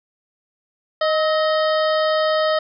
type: harmonic tone with a mistuned harmonic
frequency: 622.3 Hz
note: D#5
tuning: in tune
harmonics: 1 / 2 / 3 / 5 / 6 / 7 / 8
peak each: -17 / -23 / -27 / -31 / -33 / -34 / -35 dBFS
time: 1.01-2.59 s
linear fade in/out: 5 ms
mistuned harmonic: 2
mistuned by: +45 cents
effects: none